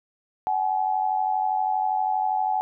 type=tone pair together; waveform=sine; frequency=755 / 847.5 Hz; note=F#5 / G#5; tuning=+35 / +35 cents; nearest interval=major second; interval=200 cents; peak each=-24 dBFS; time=0.47-2.61 s; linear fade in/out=0 ms; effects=none